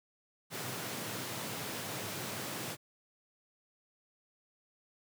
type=high-pass noise; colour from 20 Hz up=pink; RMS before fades=-40 dBFS; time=0.5-2.77 s; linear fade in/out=50 ms; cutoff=100 Hz; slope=96 dB/octave; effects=none